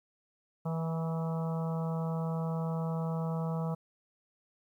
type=harmonic tone with a mistuned harmonic; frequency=162.8 Hz; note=E3; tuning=21 cents flat; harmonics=1 / 3 / 4 / 5 / 6 / 7 / 8; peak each=-31 / -41 / -43 / -45 / -47 / -48 / -49 dBFS; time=0.65-3.75 s; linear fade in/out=10 ms; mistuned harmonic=5; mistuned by=+21 cents; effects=11-bit